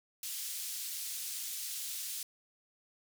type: band-pass noise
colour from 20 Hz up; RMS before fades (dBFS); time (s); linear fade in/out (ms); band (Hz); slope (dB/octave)
white; -40; 0.23-2.23; 2; 3500 to 16000; 12
effects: none